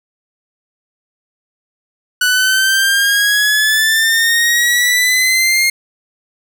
sawtooth exponential sweep, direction up, 1480 to 2136 Hz, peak -7 dBFS, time 2.21-5.7 s, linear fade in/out 5 ms, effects none

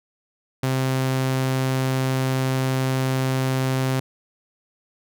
sawtooth tone, 131.3 Hz, C3, 6 cents sharp, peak -16 dBFS, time 0.63-4 s, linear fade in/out 5 ms, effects none

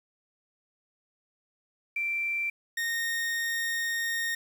sine / 40% pulse tone pair in turn, 2349 / 1849.9 Hz, D7 / A#6, 0 / -14 cents, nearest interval major third, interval 414 cents, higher first, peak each -27 dBFS, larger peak neither, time 1.96-2.5 / 2.77-4.35 s, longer second, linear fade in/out 5 ms, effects 9-bit

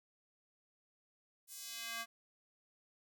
square tone with high-pass filter sweep, 230 Hz, A#3, 23 cents flat, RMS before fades -45 dBFS, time 1.47-2.06 s, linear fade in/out 50 ms, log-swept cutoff 9500 to 1100 Hz, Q 0.9, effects none

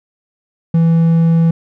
triangle tone, 165.3 Hz, E3, 5 cents sharp, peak -6 dBFS, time 0.74-1.51 s, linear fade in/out 5 ms, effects none

